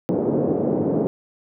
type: band-pass noise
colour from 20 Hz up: white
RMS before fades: -21 dBFS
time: 0.09-1.07 s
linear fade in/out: 0 ms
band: 140 to 490 Hz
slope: 24 dB/octave
effects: none